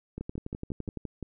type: two click trains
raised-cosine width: 3 ms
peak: -22 / -23 dBFS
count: 10 / 7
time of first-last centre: 0.21-0.973 / 0.18-1.227 s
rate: 11.8 / 5.73 Hz
effects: none